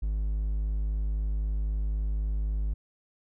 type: tone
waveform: triangle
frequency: 51.91 Hz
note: G#1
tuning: in tune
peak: -24 dBFS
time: 0.02-2.74 s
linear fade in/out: 10 ms
effects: none